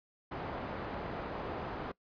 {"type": "low-pass noise", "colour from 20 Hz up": "white", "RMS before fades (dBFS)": -40, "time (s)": [0.31, 1.92], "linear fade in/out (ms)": 10, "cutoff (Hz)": 880, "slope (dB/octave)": 12, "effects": ["noise-tail reverb RT60 0.1 s tail -22 dB re dry", "resampled to 11025 Hz"]}